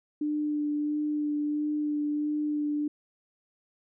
sine tone with vibrato, 297.6 Hz, D4, 23 cents sharp, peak -26 dBFS, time 0.21-2.88 s, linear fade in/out 5 ms, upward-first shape sine, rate 1.5 Hz, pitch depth 13 cents each way, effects none

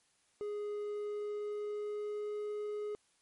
triangle tone with pitch glide, 415.3 to 418.7 Hz, G#4 to G#4, 0 to +14 cents, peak -34 dBFS, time 0.41-2.95 s, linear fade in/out 0 ms, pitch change +14 cents, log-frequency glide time 0.75-2.36 s, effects white hiss -72 dBFS RMS until 3.21 s + MP3 48 kbps

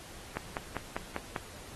click train, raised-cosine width 0.5 ms, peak -18 dBFS, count 6, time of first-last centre 0.37-1.362 s, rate 5.04 Hz, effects pink hiss -49 dBFS RMS until 1.75 s + AAC 32 kbps

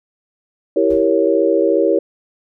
sine chord, E diminished seventh, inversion none, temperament equal, 329.6 / 392 / 466.2 / 554.4 Hz, E4 / G4 / Bb4 / Db5, 0 / 0 / 0 / 0 cents, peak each -17 dBFS, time 0.76-1.99 s, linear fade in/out 5 ms
brown noise with exponential decay, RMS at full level -30 dBFS, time 0.9-1.19 s, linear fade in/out 5 ms, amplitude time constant 63 ms
effects none

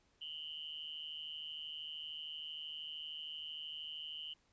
sine tone with amplitude modulation, 2984 Hz, F#7, 14 cents sharp, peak -39 dBFS, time 0.21-4.34 s, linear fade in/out 10 ms, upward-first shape sine, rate 153 Hz, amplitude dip 100%, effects pink hiss -74 dBFS RMS until 4.52 s + resampled to 16000 Hz

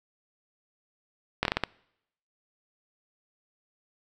slowing click train, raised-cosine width 0.3 ms, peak -8 dBFS, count 6, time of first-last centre 1.43-1.637 s, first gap 22 ms, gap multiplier 1.32, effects noise-tail reverb RT60 0.8 s tail -25 dB re dry

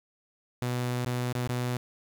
sawtooth tone with dropouts, 123.47 Hz, B2, in tune, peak -24 dBFS, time 0.62-1.77 s, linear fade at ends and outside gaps 0 ms, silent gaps 1.048-1.062 / 1.327-1.352 / 1.474-1.492 s, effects 9-bit

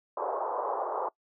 white band-pass noise, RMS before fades -32 dBFS, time 0.17-1.09 s, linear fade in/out 5 ms, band 400 to 1100 Hz, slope 48 dB/octave, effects noise-tail reverb RT60 0.1 s tail -22 dB re dry

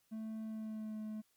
triangle tone with pitch glide, 220 to 215.5 Hz, A3 to A3, 0 to -36 cents, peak -38 dBFS, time 0.11-1.22 s, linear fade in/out 20 ms, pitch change -36 cents, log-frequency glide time 0.43-0.99 s, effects white hiss -75 dBFS RMS until 1.36 s + MP3 96 kbps

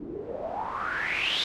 white noise with low-pass filter sweep, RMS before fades -31 dBFS, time 0-1.44 s, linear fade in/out 5 ms, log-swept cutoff 290 to 3800 Hz, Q 7.4, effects none

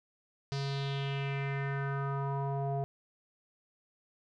square tone with low-pass filter sweep, 138.59 Hz, C#3, in tune, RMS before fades -34 dBFS, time 0.52-2.84 s, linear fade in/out 0 ms, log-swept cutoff 5000 to 650 Hz, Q 3.6, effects none

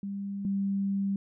sine tone pair in turn, 198.9 / 197.18 Hz, G3 / G3, +25 / +10 cents, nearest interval unison, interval 15 cents, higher first, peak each -32 / -26 dBFS, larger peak second, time 0.03-0.45 / 0.45-1.16 s, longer second, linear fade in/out 2 ms, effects none

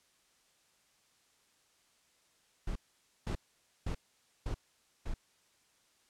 brown noise bursts, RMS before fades -35 dBFS, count 5, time 2.67-5.14 s, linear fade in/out 5 ms, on 86 ms, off 510 ms, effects white hiss -70 dBFS RMS until 6.09 s + low-pass 9000 Hz 12 dB/octave

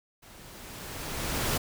pink noise with level ramp, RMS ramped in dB -52 to -27 dBFS, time 0.22-1.58 s, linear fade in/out 10 ms, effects none

